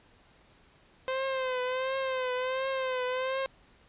sawtooth tone with vibrato, 518 Hz, C5, 17 cents flat, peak -25 dBFS, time 1.08-3.46 s, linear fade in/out 0 ms, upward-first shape triangle, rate 1.4 Hz, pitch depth 65 cents each way, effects pink hiss -61 dBFS RMS until 3.88 s + resampled to 8000 Hz

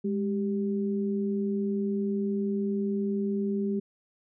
sine tone pair together, 205 / 392.1 Hz, G#3 / G4, -22 / 0 cents, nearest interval major seventh, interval 1122 cents, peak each -27 / -31 dBFS, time 0.04-3.8 s, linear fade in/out 10 ms, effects none

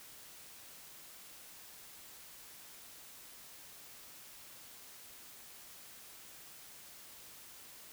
silence, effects white hiss -54 dBFS RMS until 7.92 s

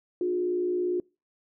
sine tone with frequency modulation, 357.9 Hz, F4, 42 cents sharp, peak -24 dBFS, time 0.21-1 s, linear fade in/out 2 ms, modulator 57.8 Hz, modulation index 0.49, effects noise-tail reverb RT60 0.3 s tail -26 dB re dry

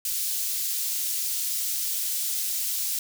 white high-pass noise, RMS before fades -28 dBFS, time 0.05-2.99 s, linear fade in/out 2 ms, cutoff 4300 Hz, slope 12 dB/octave, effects none

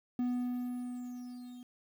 triangle tone with level ramp, 246.9 Hz, B3, in tune, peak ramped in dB -27 to -44 dBFS, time 0.19-1.63 s, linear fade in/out 2 ms, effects 10-bit

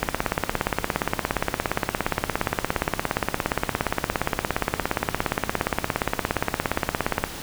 click train, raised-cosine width 0.5 ms, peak -5 dBFS, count 125, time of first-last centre 0.03-7.239 s, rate 17.2 Hz, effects pink hiss -35 dBFS RMS until 7.42 s

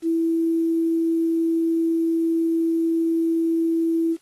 sine tone with quantisation, 329.6 Hz, E4, in tune, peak -18 dBFS, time 0.02-4.17 s, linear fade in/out 50 ms, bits 8, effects white hiss -62 dBFS RMS until 4.21 s + AAC 32 kbps

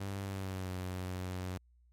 sawtooth tone with pitch glide, 98.4 to 91.81 Hz, G2 to F#2, +7 to -13 cents, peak -33 dBFS, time 0-1.58 s, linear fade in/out 10 ms, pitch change -120 cents, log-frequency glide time 0.24-0.73 s, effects added 60 Hz sine -62 dBFS peak until 1.92 s + MP3 64 kbps

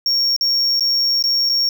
triangle tone with dropouts, 5530 Hz, F8, 18 cents flat, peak -13 dBFS, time 0.06-1.69 s, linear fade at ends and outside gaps 1 ms, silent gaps 0.364-0.41 / 0.796-0.807 / 1.225-1.239 / 1.491-1.496 s, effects none

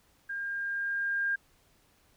sine tone with level ramp, 1607 Hz, G6, 43 cents sharp, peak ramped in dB -33 to -26 dBFS, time 0.29-1.36 s, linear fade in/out 10 ms, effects pink hiss -66 dBFS RMS until 2.16 s

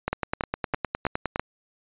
two click trains, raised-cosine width 0.5 ms, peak -10 / -10 dBFS, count 13 / 5, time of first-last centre 0.13-1.36 / 0.08-1.396 s, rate 9.76 / 3.04 Hz, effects resampled to 8000 Hz

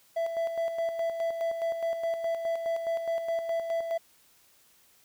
triangle tone with tremolo, 665 Hz, E5, 15 cents sharp, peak -24 dBFS, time 0.16-3.98 s, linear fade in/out 10 ms, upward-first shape square, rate 4.8 Hz, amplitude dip 50%, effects white hiss -62 dBFS RMS until 5.04 s

